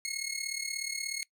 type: tone with amplitude modulation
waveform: 15% pulse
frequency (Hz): 2170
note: C#7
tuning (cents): -37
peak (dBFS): -24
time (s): 0.05-1.23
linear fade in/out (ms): 0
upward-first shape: sine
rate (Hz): 36.7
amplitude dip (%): 75
effects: noise-tail reverb RT60 0.1 s tail -22 dB re dry